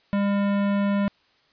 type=tone with hard clipping; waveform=sine; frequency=201 Hz; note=G3; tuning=44 cents sharp; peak=-22 dBFS; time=0.13-1.08 s; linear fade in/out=0 ms; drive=18 dB; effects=white hiss -62 dBFS RMS until 1.52 s + resampled to 11025 Hz